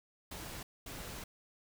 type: noise bursts at uneven times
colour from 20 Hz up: pink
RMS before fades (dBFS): -45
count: 2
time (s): 0.31-0.63 / 0.86-1.24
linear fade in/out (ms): 5
effects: none